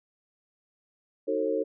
sine chord, D# diminished seventh, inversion none, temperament just, 311.1 / 373.4 / 448 / 537.6 Hz, D#4 / F#4 / A4 / C5, 0 / +16 / +31 / +47 cents, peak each -32 / -34 / -28 / -30 dBFS, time 1.27-1.64 s, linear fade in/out 20 ms, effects none

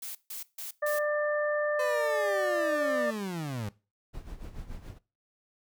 blue noise bursts, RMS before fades -39 dBFS, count 4, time 0.02-0.99 s, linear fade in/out 5 ms, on 130 ms, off 150 ms
harmonic tone, 595 Hz, D5, 22 cents sharp, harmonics 1 / 2 / 3, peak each -27 / -35 / -33 dBFS, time 0.82-3.11 s, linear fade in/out 10 ms
30% pulse linear sweep, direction down, 514 to 97.1 Hz, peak -30 dBFS, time 1.79-3.69 s, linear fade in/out 5 ms
brown noise with tremolo, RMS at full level -39 dBFS, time 4.13-4.99 s, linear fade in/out 20 ms, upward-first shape sine, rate 7 Hz, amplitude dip 70%
effects noise-tail reverb RT60 0.3 s tail -20 dB re dry

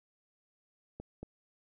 clicks, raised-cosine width 2 ms, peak -29 dBFS, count 2, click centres 1 / 1.23 s, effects none

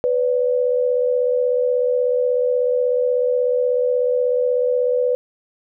sine tone pair together, 497.9 / 574.3 Hz, B4 / D5, +14 / -39 cents, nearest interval major second, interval 247 cents, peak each -16 / -23 dBFS, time 0.04-5.15 s, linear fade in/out 0 ms, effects none

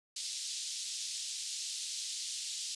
pink band-pass noise, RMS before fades -40 dBFS, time 0.16-2.75 s, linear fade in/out 5 ms, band 3700 to 8500 Hz, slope 24 dB/octave, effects resampled to 24000 Hz

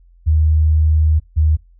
sine tone pair in turn, 77.9 / 77.5 Hz, D#2 / D#2, +3 / -6 cents, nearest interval unison, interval 9 cents, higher first, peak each -10 dBFS, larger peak neither, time 0.26-1.2 / 1.36-1.57 s, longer first, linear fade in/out 20 ms, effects noise-tail reverb RT60 0.2 s tail -23 dB re dry + added 43 Hz sine -45 dBFS peak until 1.79 s

